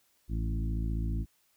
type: harmonic tone with a mistuned harmonic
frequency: 55 Hz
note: A1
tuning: in tune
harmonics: 1 / 2 / 3 / 4 / 5 / 6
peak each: -30 / -36 / -40 / -42 / -44 / -46 dBFS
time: 0.28-1.26 s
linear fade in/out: 50 ms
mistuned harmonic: 3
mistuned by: +17 cents
effects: white hiss -70 dBFS RMS until 1.56 s